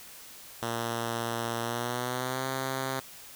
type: tone with pitch glide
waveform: 5% pulse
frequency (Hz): 116.54 to 132.33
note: A#2 to C3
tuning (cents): 0 to +20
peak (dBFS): -19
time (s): 0.62-3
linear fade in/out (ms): 5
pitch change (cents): +220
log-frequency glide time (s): 1.62-2.48
effects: white hiss -48 dBFS RMS until 3.35 s